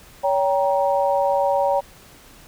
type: chord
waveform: sine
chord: G diminished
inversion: second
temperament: just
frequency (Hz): 564.5 / 784 / 940.8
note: Db5 / G5 / Bb5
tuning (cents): +31 / 0 / +16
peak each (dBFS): -19 / -22 / -23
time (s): 0.23-1.81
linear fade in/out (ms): 20
effects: pink hiss -47 dBFS RMS until 2.47 s